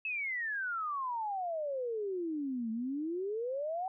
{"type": "exponential two-way sweep", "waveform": "sine", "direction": "down then up", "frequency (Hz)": [2637, 218.5, 770], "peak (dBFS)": -33, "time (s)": [0.05, 3.88], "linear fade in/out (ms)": 2, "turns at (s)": 2.71, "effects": []}